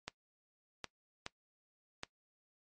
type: clicks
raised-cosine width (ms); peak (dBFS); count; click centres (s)
0.2; -22; 4; 0.08 / 0.843 / 1.264 / 2.034
effects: noise-tail reverb RT60 0.1 s tail -20 dB re dry + MP3 48 kbps